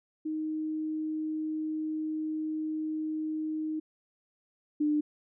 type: tone pair in turn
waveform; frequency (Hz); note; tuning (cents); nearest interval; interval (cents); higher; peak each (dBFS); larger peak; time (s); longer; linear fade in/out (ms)
sine; 311.5 / 299.3; D#4 / D4; +2 / +33; minor second; 69; first; -30 / -24; second; 0.25-3.8 / 4.8-5.01; first; 10
effects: none